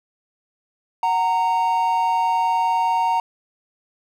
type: tone pair together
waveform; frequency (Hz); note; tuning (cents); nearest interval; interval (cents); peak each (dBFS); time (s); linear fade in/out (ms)
triangle; 744.3 / 925; F#5 / A#5; +10 / -14; major third; 376; -21 / -16; 1.03-3.2; 2
effects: none